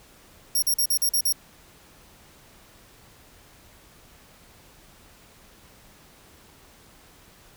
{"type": "tone bursts", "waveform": "5% pulse", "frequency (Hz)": 5588, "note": "F8", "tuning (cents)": 0, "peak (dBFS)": -14, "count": 7, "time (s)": [0.55, 1.326], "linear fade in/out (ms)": 5, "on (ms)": 74, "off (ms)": 43, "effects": ["pink hiss -53 dBFS RMS until 7.56 s"]}